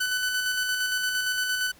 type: tone with tremolo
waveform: sawtooth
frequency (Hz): 1500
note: F#6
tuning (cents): +23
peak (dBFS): -20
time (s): 0-1.72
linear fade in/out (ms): 10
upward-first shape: square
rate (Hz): 8.7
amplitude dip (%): 30
effects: pink hiss -55 dBFS RMS until 1.79 s